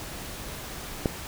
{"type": "click", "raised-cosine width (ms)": 2, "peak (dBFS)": -9, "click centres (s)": 1.058, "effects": ["pink hiss -38 dBFS RMS until 1.27 s"]}